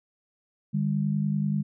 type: tone pair together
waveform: sine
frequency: 150.43 / 200.8 Hz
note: D3 / G3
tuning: +42 / +42 cents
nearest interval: perfect fourth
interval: 500 cents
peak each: -26 dBFS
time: 0.73-1.63 s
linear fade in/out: 20 ms
effects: none